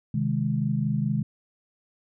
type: chord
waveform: sine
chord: Ab major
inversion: first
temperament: equal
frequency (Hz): 130.81 / 155.56 / 207.7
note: C3 / Eb3 / Ab3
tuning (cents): 0 / 0 / 0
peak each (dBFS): -27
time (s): 0.14-1.23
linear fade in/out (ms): 5
effects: none